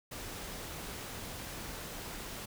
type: noise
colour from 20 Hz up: pink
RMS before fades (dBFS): -43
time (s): 0.11-2.46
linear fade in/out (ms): 10
effects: none